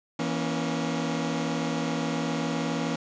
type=chord; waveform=sawtooth; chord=A# diminished; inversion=second; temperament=equal with one note detuned; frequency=164.81 / 237.6 / 277.2 Hz; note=E3 / A#3 / C#4; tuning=0 / +33 / 0 cents; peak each=-27 dBFS; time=0.19-2.96 s; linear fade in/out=5 ms; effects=resampled to 16000 Hz + 8-bit